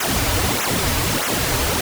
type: noise with flanger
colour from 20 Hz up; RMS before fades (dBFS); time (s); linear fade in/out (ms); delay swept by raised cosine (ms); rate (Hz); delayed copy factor
pink; -20; 0-1.81; 5; 0.21 to 5.81; 1.6; -0.95
effects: none